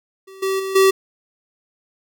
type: tone with level steps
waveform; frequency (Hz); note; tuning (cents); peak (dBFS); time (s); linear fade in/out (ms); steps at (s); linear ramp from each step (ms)
square; 384.8; G4; -32; -39 / -19 / -24 / -11; 0.27-0.91; 10; 0.42 / 0.59 / 0.75; 10
effects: none